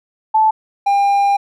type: tone pair in turn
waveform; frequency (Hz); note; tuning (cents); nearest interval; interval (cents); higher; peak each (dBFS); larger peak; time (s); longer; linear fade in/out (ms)
sine / triangle; 873 / 801.2; A5 / G5; -14 / +38; minor second; 148; first; -9; neither; 0.34-0.51 / 0.86-1.37; second; 10
effects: none

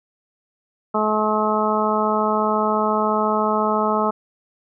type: harmonic tone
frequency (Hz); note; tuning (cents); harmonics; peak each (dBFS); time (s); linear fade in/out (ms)
214.2; A3; -46; 1 / 2 / 3 / 4 / 5 / 6; -24 / -24 / -24 / -24 / -24 / -24; 0.94-4.11; 10
effects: none

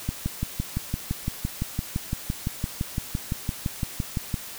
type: click train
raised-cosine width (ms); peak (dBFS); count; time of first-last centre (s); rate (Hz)
5; -13; 26; 0.09-4.342; 5.88
effects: white hiss -39 dBFS RMS until 4.58 s

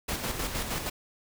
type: noise with tremolo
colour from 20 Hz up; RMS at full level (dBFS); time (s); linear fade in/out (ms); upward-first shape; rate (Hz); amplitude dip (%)
pink; -31; 0.08-0.9; 10; square; 6.4; 45
effects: none

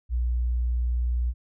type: tone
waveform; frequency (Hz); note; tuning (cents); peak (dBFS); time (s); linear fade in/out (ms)
sine; 60.3; B1; -41; -22; 0.09-1.34; 50
effects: none

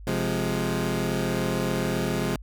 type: chord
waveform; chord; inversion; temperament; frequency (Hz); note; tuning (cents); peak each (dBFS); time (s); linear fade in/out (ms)
20% pulse; F minor; second; equal with one note detuned; 130.81 / 174.61 / 209.9; C3 / F3 / Ab3; 0 / 0 / +19; -24; 0.07-2.36; 2
effects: added 50 Hz sine -39 dBFS peak until 2.42 s

